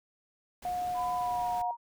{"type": "noise", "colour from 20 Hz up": "pink", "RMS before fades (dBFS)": -48, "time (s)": [0.62, 1.62], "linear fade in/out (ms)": 5}
{"type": "tone", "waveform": "sine", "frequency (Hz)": 720, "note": "F#5", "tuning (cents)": -47, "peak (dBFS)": -30, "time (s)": [0.65, 1.71], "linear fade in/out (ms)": 2}
{"type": "tone with pitch glide", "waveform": "sine", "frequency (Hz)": [1000, 943.9], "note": ["B5", "A#5"], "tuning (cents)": [21, 21], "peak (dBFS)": -33, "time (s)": [0.94, 1.77], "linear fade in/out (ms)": 50, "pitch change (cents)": -100, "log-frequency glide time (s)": [1.16, 1.53]}
{"effects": []}